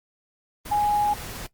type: tone in noise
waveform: sine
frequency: 830.6 Hz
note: G#5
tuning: in tune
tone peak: -19 dBFS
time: 0.71-1.14 s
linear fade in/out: 10 ms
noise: pink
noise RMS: -36 dBFS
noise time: 0.65-1.47 s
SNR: +14 dB
effects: noise-tail reverb RT60 0.1 s tail -17 dB re dry + Opus 24 kbps